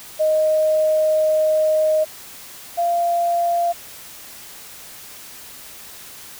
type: tone pair in turn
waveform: sine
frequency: 622.3 / 689.7 Hz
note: D#5 / F5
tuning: 0 / -22 cents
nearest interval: major second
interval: 178 cents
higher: second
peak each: -14 / -16 dBFS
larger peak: first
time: 0.19-2.05 / 2.77-3.73 s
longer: first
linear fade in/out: 20 ms
effects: white hiss -39 dBFS RMS until 6.39 s